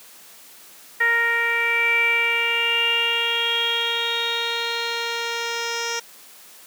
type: tone with low-pass filter sweep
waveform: 10% pulse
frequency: 466.2 Hz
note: A#4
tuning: in tune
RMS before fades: -22 dBFS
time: 1-6 s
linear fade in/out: 10 ms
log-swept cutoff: 1900 to 5400 Hz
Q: 8.4
effects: white hiss -46 dBFS RMS until 6.66 s + high-pass 200 Hz 12 dB/octave